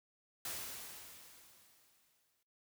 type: noise with exponential decay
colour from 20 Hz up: white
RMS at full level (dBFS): -41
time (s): 0.45-2.43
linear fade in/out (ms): 2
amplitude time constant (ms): 430
effects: noise-tail reverb RT60 0.3 s tail -19 dB re dry